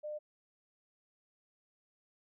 sine tone, 602 Hz, D5, 43 cents sharp, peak -38 dBFS, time 0.03-0.19 s, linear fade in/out 20 ms, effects none

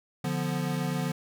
square chord, B diminished, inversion first, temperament equal, 146.83 / 174.61 / 246.9 Hz, D3 / F3 / B3, 0 / 0 / 0 cents, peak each -32 / -32 / -35 dBFS, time 0.24-1.12 s, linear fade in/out 5 ms, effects none

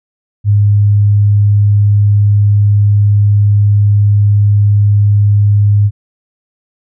sine tone, 102.8 Hz, G#2, 17 cents flat, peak -5 dBFS, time 0.44-5.91 s, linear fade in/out 50 ms, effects none

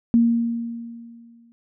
sine tone with exponential decay, 233.1 Hz, A#3, in tune, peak -11 dBFS, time 0.14-1.52 s, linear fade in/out 0 ms, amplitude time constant 300 ms, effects none

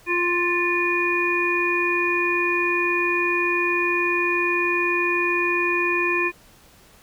harmonic tone with a mistuned harmonic, 350 Hz, F4, 4 cents sharp, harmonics 1 / 3 / 5 / 7, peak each -24 / -27 / -27 / -22 dBFS, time 0.06-6.32 s, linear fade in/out 50 ms, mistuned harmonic 5, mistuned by +16 cents, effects pink hiss -52 dBFS RMS until 7.02 s

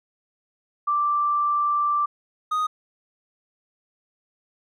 sine / triangle tone pair in turn, 1174.7 / 1244.2 Hz, D6 / D#6, 0 / 0 cents, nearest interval minor second, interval 100 cents, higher second, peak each -19 dBFS, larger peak neither, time 0.87-2.06 / 2.51-2.67 s, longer first, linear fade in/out 10 ms, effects none

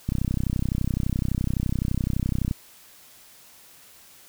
click train, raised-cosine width 5 ms, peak -12 dBFS, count 78, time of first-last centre 0.09-2.511 s, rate 31.8 Hz, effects white hiss -51 dBFS RMS until 4.28 s

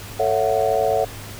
sine chord, F# minor seventh, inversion first, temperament just, 444 / 555 / 666 / 740 Hz, A4 / C#5 / E5 / F#5, +16 / +2 / +18 / 0 cents, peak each -22 dBFS, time 0.19-1.05 s, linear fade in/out 10 ms, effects added 102 Hz sine -37 dBFS peak until 1.39 s + pink hiss -37 dBFS RMS until 1.39 s

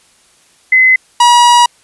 sine / 45% pulse tone pair in turn, 2039 / 962.3 Hz, C7 / B5, -45 / -45 cents, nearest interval octave + minor second, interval 1300 cents, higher first, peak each -4 dBFS, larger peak neither, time 0.72-0.96 / 1.2-1.66 s, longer second, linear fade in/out 5 ms, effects white hiss -49 dBFS RMS until 1.83 s + resampled to 24000 Hz

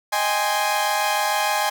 sawtooth chord, Ab major seventh, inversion second, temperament equal, 622.3 / 784 / 830.6 / 1046.5 Hz, Eb5 / G5 / Ab5 / C6, 0 / 0 / 0 / 0 cents, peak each -24 / -24 / -18 / -23 dBFS, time 0.12-1.7 s, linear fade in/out 10 ms, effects none

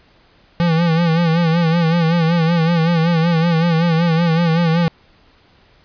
square tone with vibrato, 166.7 Hz, E3, 20 cents sharp, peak -13 dBFS, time 0.6-4.88 s, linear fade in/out 0 ms, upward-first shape sine, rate 5.3 Hz, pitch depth 74 cents each way, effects pink hiss -52 dBFS RMS until 5.84 s + resampled to 11025 Hz

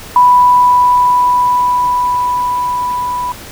sine tone with level ramp, 987.8 Hz, B5, in tune, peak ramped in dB -3 to -15 dBFS, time 0.16-3.32 s, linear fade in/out 2 ms, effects pink hiss -31 dBFS RMS until 3.51 s

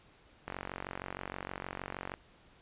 click train, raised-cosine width 0.5 ms, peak -23 dBFS, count 78, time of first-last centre 0.48-2.139 s, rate 46.4 Hz, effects pink hiss -62 dBFS RMS until 2.61 s + resampled to 8000 Hz

